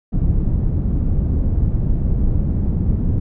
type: low-pass noise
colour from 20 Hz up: pink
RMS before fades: -17 dBFS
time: 0.12-3.2 s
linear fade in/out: 10 ms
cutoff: 170 Hz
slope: 12 dB/octave
effects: none